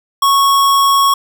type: tone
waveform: square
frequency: 1105 Hz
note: C#6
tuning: 6 cents flat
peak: -9 dBFS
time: 0.22-1.14 s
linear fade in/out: 5 ms
effects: none